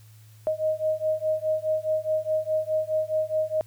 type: beating tone pair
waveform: sine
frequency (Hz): 622.3 / 627.1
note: D#5 / D#5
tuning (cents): 0 / +13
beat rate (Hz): 4.8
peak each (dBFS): -26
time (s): 0.47-3.61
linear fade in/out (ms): 0
effects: added 108 Hz sine -48 dBFS peak until 3.66 s + white hiss -59 dBFS RMS until 3.66 s